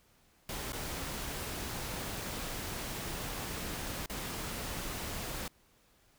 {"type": "noise with dropouts", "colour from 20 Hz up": "pink", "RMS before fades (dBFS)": -39, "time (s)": [0.49, 5.48], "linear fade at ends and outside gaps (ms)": 2, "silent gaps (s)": [[0.722, 0.73], [4.06, 4.097]], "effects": ["pink hiss -67 dBFS RMS until 6.18 s"]}